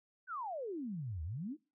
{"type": "exponential two-way sweep", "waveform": "sine", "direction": "down then up", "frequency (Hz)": [1568, 74.2, 336.7], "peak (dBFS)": -38, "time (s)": [0.27, 1.57], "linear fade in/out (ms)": 50, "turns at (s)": 1.23, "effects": ["noise-tail reverb RT60 0.3 s tail -23 dB re dry"]}